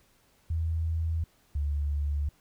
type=tone pair in turn; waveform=sine; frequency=81.4 / 72.52 Hz; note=E2 / D2; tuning=-21 / -21 cents; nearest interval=major second; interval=200 cents; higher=first; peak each=-26 dBFS; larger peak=neither; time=0.5-1.24 / 1.55-2.29 s; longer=neither; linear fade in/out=5 ms; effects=pink hiss -65 dBFS RMS until 2.4 s